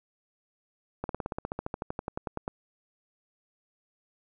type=slowing click train; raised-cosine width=1 ms; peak=-18 dBFS; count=20; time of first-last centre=1.04-2.479 s; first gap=52 ms; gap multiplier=1.04; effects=none